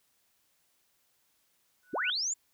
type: tone with exponential growth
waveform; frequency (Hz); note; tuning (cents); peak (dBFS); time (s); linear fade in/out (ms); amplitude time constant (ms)
sine; 1480; F#6; 0; -27; 1.83-2.1; 1; 57
type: linear sweep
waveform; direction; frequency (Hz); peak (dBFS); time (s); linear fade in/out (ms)
sine; up; 154.6 to 7350; -29; 1.93-2.34; 10
effects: white hiss -72 dBFS RMS until 2.53 s